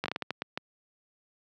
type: slowing click train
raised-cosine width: 0.3 ms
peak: -15 dBFS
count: 9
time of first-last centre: 0.04-0.575 s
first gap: 18 ms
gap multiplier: 1.36
effects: high-pass 150 Hz 12 dB/octave